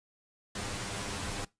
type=noise with comb filter; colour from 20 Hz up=pink; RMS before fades=-37 dBFS; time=0.55-1.45 s; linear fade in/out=5 ms; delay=10 ms; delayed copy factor=+0.7; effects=noise-tail reverb RT60 0.2 s tail -21 dB re dry + resampled to 22050 Hz